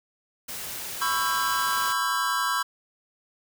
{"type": "noise", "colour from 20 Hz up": "white", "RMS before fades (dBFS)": -35, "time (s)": [0.48, 1.93], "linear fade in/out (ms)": 10}
{"type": "chord", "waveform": "square", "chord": "C# half-diminished seventh", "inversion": "third", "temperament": "just", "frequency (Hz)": [997.9, 1108.7, 1330.5, 1596.6], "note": ["B5", "C#6", "E6", "G6"], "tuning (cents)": [18, 0, 16, 31], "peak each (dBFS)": -30, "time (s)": [1.01, 2.63], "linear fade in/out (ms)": 10}
{"effects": []}